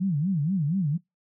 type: tone with vibrato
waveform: sine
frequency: 167.2 Hz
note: E3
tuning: 25 cents sharp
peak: -22 dBFS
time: 0-0.98 s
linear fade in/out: 20 ms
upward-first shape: sine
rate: 4.2 Hz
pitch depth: 290 cents each way
effects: noise-tail reverb RT60 0.2 s tail -25 dB re dry